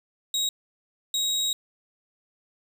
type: tone bursts at uneven times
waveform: 30% pulse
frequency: 3802 Hz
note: A#7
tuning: 33 cents sharp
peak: -21 dBFS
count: 2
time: 0.34-0.49 / 1.14-1.53 s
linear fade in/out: 2 ms
effects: none